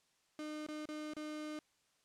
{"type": "tone with dropouts", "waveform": "35% pulse", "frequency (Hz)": 304.4, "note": "D#4", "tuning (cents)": -38, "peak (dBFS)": -40, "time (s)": [0.39, 1.59], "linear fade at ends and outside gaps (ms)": 1, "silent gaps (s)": [[0.665, 0.686], [0.855, 0.888], [1.136, 1.166]], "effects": ["white hiss -75 dBFS RMS until 2.04 s", "low-pass 8000 Hz 12 dB/octave"]}